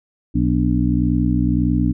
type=harmonic tone with a mistuned harmonic; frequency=61.74 Hz; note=B1; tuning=in tune; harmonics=1 / 2 / 3 / 4 / 5; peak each=-21 / -21 / -21 / -21 / -21 dBFS; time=0.34-1.93 s; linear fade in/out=20 ms; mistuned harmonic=5; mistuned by=-75 cents; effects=none